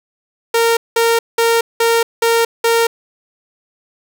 sawtooth tone bursts, 461.4 Hz, A#4, 18 cents flat, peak -7 dBFS, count 6, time 0.54-2.87 s, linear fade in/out 5 ms, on 230 ms, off 190 ms, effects none

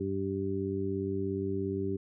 harmonic tone, 97.1 Hz, G2, 16 cents flat, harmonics 1 / 2 / 3 / 4, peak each -37 / -37 / -36 / -33 dBFS, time 0-1.97 s, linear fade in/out 10 ms, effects none

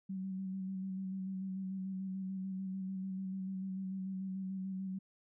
sine tone with vibrato, 190 Hz, F#3, 46 cents sharp, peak -37 dBFS, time 0.09-4.99 s, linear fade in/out 10 ms, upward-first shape square, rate 6.8 Hz, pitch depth 20 cents each way, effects none

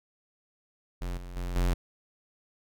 square tone with level steps, 44.41 Hz, F1, 30 cents sharp, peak -32 / -40 / -32 / -24 dBFS, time 1.01-1.74 s, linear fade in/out 10 ms, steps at 1.17 / 1.36 / 1.56 s, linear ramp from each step 2 ms, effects none

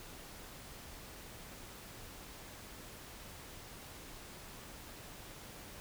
silence, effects pink hiss -51 dBFS RMS until 5.8 s

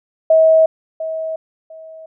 sine tone with echo, 641 Hz, E5, 49 cents flat, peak -7 dBFS, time 0.3-0.66 s, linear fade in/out 5 ms, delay 700 ms, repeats 2, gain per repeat -13 dB, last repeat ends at 2.06 s, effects none

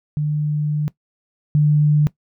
sine tone pair in turn, 149.8 / 149.26 Hz, D3 / D3, +35 / +28 cents, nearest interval unison, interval 7 cents, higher first, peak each -17 / -11 dBFS, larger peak second, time 0.17-0.88 / 1.55-2.07 s, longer first, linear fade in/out 0 ms, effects noise-tail reverb RT60 0.1 s tail -19 dB re dry

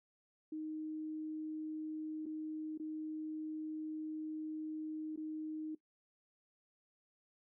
sine tone with dropouts, 311.1 Hz, D#4, in tune, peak -39 dBFS, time 0.52-5.75 s, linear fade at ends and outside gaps 5 ms, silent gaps 2.258-2.263 / 2.777-2.797 / 5.161-5.174 s, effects noise-tail reverb RT60 0.1 s tail -18 dB re dry

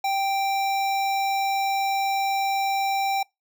square tone with notch filter, 784 Hz, G5, in tune, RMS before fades -24 dBFS, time 0.04-3.23 s, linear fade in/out 5 ms, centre 9700 Hz, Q 1.5, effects noise-tail reverb RT60 0.2 s tail -25 dB re dry

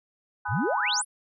sine chord, G# minor seventh, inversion none, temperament just, 830.6 / 996.7 / 1245.9 / 1495.1 Hz, G#5 / B5 / D#6 / F#6, 0 / +16 / +2 / +18 cents, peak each -32 / -34 / -38 / -32 dBFS, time 0.45-1.02 s, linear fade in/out 10 ms
sine exponential sweep, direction up, 79 to 11370 Hz, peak -24 dBFS, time 0.48-1.05 s, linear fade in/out 50 ms
effects none

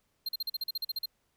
square tone bursts, 4186 Hz, C8, in tune, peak -31 dBFS, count 12, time 0.26-1.058 s, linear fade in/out 5 ms, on 28 ms, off 42 ms, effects pink hiss -75 dBFS RMS until 1.36 s

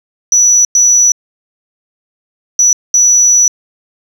sine tone bursts at uneven times, 5910 Hz, F#8, 3 cents flat, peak -3 dBFS, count 4, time 0.32-0.65 / 0.75-1.12 / 2.59-2.73 / 2.94-3.48 s, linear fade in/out 2 ms, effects tanh soft clip ceiling -2 dBFS

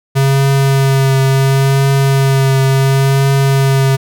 square tone with vibrato, 135.8 Hz, C#3, 35 cents flat, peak -9 dBFS, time 0.15-3.97 s, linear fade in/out 20 ms, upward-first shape triangle, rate 0.71 Hz, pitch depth 21 cents each way, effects none

